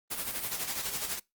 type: noise with tremolo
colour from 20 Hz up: white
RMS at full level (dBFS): -32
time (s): 0.1-1.2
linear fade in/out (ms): 20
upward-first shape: sine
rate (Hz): 12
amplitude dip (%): 60
effects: noise-tail reverb RT60 0.2 s tail -23 dB re dry + Opus 32 kbps